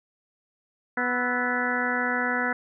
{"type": "harmonic tone with a mistuned harmonic", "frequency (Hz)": 246.9, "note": "B3", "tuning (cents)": 0, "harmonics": [1, 2, 3, 4, 5, 6, 7, 8], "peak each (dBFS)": [-31, -33, -33, -34, -34, -29, -30, -32], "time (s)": [0.97, 2.53], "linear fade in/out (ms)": 5, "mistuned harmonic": 5, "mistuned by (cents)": 110, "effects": []}